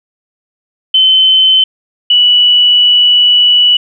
sine tone pair in turn, 3064 / 2951 Hz, G7 / F#7, -40 / -5 cents, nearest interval minor second, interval 65 cents, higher first, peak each -4 dBFS, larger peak neither, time 0.94-1.64 / 2.1-3.77 s, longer second, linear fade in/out 5 ms, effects none

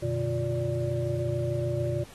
sine tone cluster, 91.7 / 123 / 149.7 / 353 / 582 Hz, F#2 / B2 / D3 / F4 / D5, -15 / -7 / +33 / +19 / -16 cents, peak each -36 / -29 / -36 / -33 / -32 dBFS, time 0.02-2.04 s, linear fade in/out 10 ms, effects pink hiss -51 dBFS RMS until 2.14 s + AAC 32 kbps

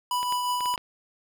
square tone with tremolo, 987.8 Hz, B5, in tune, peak -24 dBFS, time 0.11-0.76 s, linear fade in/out 2 ms, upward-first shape triangle, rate 5.6 Hz, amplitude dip 35%
clicks, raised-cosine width 0.3 ms, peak -21 dBFS, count 6, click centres 0.23 / 0.324 / 0.607 / 0.658 / 0.74 / 0.778 s
effects none

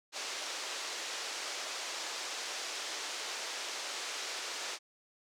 white band-pass noise, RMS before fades -40 dBFS, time 0.12-4.79 s, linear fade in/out 50 ms, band 360 to 6600 Hz, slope 24 dB/octave, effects none

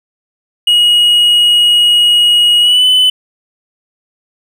triangle tone with pitch glide, 2895 to 3011 Hz, F#7 to F#7, -38 to +30 cents, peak -4 dBFS, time 0.67-3.1 s, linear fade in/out 5 ms, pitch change +68 cents, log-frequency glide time 2.61-2.85 s, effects none

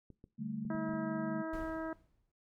clicks, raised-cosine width 3 ms, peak -40 dBFS, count 6, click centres 0.103 / 0.241 / 0.651 / 0.751 / 0.893 / 0.938 s
sine chord, D suspended fourth, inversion none, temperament just, 146.83 / 195.78 / 220.2 Hz, D3 / G3 / A3, 0 / -2 / +2 cents, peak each -44 / -43 / -39 dBFS, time 0.38-1.43 s, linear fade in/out 20 ms
harmonic tone, 321.5 Hz, E4, 43 cents flat, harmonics 1 / 2 / 3 / 4 / 5 / 6, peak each -39 / -42 / -47 / -48 / -49 / -59 dBFS, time 0.7-1.93 s, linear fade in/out 2 ms
brown noise with exponential decay, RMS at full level -42 dBFS, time 1.53-2.32 s, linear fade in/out 5 ms, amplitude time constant 170 ms
effects noise-tail reverb RT60 0.3 s tail -19 dB re dry

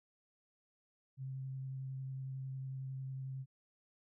sine tone with vibrato, 132.8 Hz, C3, 26 cents sharp, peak -40 dBFS, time 1.17-3.46 s, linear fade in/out 50 ms, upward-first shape sine, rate 11 Hz, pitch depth 11 cents each way, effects none

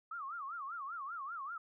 sine tone with vibrato, 1228 Hz, D#6, 23 cents flat, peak -40 dBFS, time 0.11-1.58 s, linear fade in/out 5 ms, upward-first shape sine, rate 5.1 Hz, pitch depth 240 cents each way, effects none

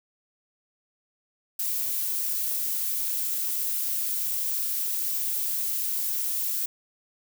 violet noise, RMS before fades -28 dBFS, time 1.59-6.66 s, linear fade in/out 5 ms, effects none

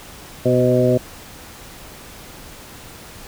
harmonic tone with a mistuned harmonic, 124.6 Hz, B2, 16 cents sharp, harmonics 1 / 2 / 3 / 4 / 5, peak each -19 / -19 / -19 / -19 / -19 dBFS, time 0.45-0.98 s, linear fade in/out 10 ms, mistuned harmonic 4, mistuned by +33 cents, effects pink hiss -39 dBFS RMS until 3.27 s

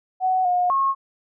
sine tone with pitch steps, 746 / 718 / 1086 Hz, F#5 / F5 / C#6, +14 / +48 / -36 cents, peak -17 dBFS, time 0.2-0.95 s, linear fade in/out 50 ms, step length 250 ms, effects none

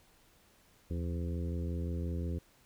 harmonic tone with a mistuned harmonic, 85.6 Hz, F2, 34 cents flat, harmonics 1 / 2 / 3 / 4 / 5 / 6, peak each -34 / -40 / -44 / -46 / -48 / -50 dBFS, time 0.9-2.39 s, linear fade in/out 10 ms, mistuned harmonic 1, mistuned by -130 cents, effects pink hiss -65 dBFS RMS until 2.65 s

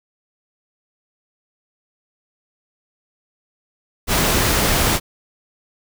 pink noise, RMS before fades -17 dBFS, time 4.07-5 s, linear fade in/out 50 ms, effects none

